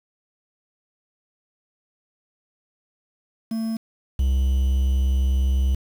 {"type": "tone pair in turn", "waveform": "triangle", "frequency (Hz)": [223.6, 65.75], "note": ["A3", "C2"], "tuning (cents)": [28, 9], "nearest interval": "octave + major sixth", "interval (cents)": 2119, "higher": "first", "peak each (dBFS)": [-21, -15], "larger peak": "second", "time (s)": [[3.51, 3.77], [4.19, 5.75]], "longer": "second", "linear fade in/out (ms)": 5, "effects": ["7-bit"]}